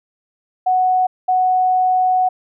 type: tone pair in turn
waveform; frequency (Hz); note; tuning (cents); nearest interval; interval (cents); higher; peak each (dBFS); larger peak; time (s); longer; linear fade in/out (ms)
sine; 740 / 740; F#5 / F#5; 0 / 0; unison; 0; neither; -12; neither; 0.66-1.07 / 1.28-2.29; second; 10
effects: none

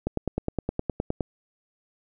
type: click train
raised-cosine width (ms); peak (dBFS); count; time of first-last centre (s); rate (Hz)
2; -12; 12; 0.07-1.208; 9.67
effects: none

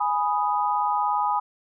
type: chord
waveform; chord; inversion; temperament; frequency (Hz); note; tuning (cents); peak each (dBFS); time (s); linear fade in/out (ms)
sine; G# minor; none; equal; 830.6 / 987.8 / 1244.5; G#5 / B5 / D#6; 0 / 0 / 0; -24 / -25 / -27; 0-1.4; 10
effects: none

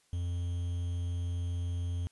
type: tone with quantisation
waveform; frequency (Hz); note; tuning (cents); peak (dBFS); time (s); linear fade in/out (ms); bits
triangle; 87.31; F2; 0; -29; 0.13-2.07; 0; 9
effects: white hiss -69 dBFS RMS until 2.11 s + resampled to 24000 Hz

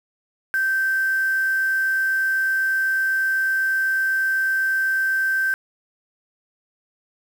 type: tone with quantisation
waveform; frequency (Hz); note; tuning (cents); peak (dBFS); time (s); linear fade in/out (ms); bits
sine; 1558; G6; -11; -18; 0.54-5.54; 0; 6
effects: none

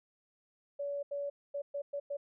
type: tone bursts at uneven times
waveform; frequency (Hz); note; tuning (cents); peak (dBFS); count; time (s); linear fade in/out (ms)
sine; 569; C#5; +45; -34; 6; 0.79-1.03 / 1.11-1.3 / 1.54-1.62 / 1.74-1.82 / 1.93-2 / 2.1-2.17; 10
effects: none

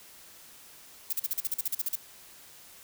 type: noise bursts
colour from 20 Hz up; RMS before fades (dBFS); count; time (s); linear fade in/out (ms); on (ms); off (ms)
violet; -29; 13; 1.1-1.956; 5; 28; 41
effects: white hiss -52 dBFS RMS until 2.83 s

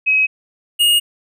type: tone pair in turn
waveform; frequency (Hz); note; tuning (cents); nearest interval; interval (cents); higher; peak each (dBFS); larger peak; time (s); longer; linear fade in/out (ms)
sine / square; 2546 / 2858; D#7 / F7; +39 / +39; major second; 200; second; -11; neither; 0.06-0.27 / 0.79-1; neither; 20
effects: none

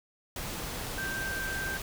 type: tone in noise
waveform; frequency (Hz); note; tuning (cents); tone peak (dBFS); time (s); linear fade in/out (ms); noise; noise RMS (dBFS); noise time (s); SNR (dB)
sine; 1568; G6; 0; -33; 0.98-1.77; 2; pink; -37; 0.36-1.82; +1
effects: none

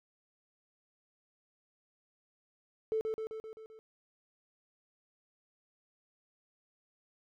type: tone with echo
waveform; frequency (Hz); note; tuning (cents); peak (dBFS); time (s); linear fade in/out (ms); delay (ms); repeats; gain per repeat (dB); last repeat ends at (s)
triangle; 440; A4; 0; -25; 2.92-3.01; 0; 130; 6; -4; 3.79
effects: tanh soft clip ceiling -27 dBFS

